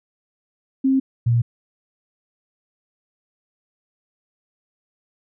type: tone pair in turn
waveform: sine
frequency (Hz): 266.5 / 118.13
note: C4 / A#2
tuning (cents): +32 / +23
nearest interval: octave + major second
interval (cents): 1409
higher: first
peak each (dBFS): -14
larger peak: neither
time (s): 0.84-1 / 1.26-1.42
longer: neither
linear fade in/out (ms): 10
effects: none